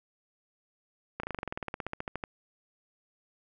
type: slowing click train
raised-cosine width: 0.5 ms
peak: -19 dBFS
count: 20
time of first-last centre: 1.2-2.238 s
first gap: 34 ms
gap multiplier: 1.05
effects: none